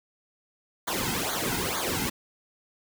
pink noise with flanger, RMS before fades -29 dBFS, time 0.87-2.1 s, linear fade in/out 10 ms, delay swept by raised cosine 0.37 to 1.77 ms, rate 2.2 Hz, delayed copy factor -0.95, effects none

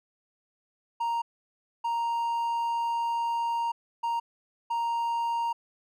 triangle tone bursts at uneven times, 932.3 Hz, A#5, in tune, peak -24 dBFS, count 4, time 1-1.22 / 1.84-3.72 / 4.03-4.2 / 4.7-5.53 s, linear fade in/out 10 ms, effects none

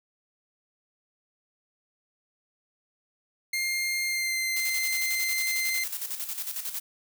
sawtooth tone with pitch glide, 2115 to 2081 Hz, C7 to C7, +18 to -10 cents, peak -23 dBFS, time 3.53-5.84 s, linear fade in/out 5 ms, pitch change -28 cents, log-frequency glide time 4.06-4.37 s
blue noise with tremolo, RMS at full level -32 dBFS, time 4.56-6.8 s, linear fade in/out 5 ms, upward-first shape square, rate 11 Hz, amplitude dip 60%
effects none

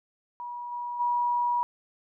sine tone with level steps, 965 Hz, B5, 40 cents flat, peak -34 / -31 / -23 dBFS, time 0.4-1.63 s, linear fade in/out 0 ms, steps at 0.71 / 0.99 s, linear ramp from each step 20 ms, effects none

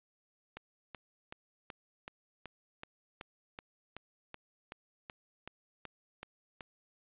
click train, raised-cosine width 0.3 ms, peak -27 dBFS, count 17, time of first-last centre 0.57-6.608 s, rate 2.65 Hz, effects resampled to 8000 Hz + 11-bit

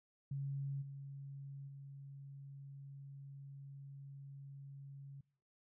sine tone with level steps, 138.7 Hz, C#3, 1 cent sharp, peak -38 / -46 / -49 dBFS, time 0.31-5.21 s, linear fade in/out 5 ms, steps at 0.81 / 1.67 s, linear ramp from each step 20 ms, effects noise-tail reverb RT60 0.6 s tail -24 dB re dry

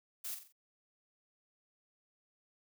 blue noise with echo, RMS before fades -41 dBFS, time 0.24-0.35 s, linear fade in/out 10 ms, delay 44 ms, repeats 4, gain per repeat -7 dB, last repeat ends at 0.526 s, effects none

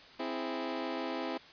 20% pulse chord, C augmented, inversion none, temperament equal, 261.6 / 329.6 / 415.3 Hz, C4 / E4 / G#4, 0 / 0 / 0 cents, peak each -33 / -33 / -37 dBFS, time 0.19-1.38 s, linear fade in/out 10 ms, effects white hiss -54 dBFS RMS until 1.52 s + resampled to 11025 Hz

